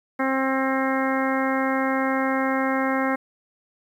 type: harmonic tone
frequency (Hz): 265.9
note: C4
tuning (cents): +28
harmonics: 1 / 2 / 3 / 4 / 5 / 6 / 7 / 8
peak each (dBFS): -24 / -27 / -29 / -30 / -31 / -32 / -32 / -33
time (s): 0.19-3.16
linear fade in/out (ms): 10
effects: 9-bit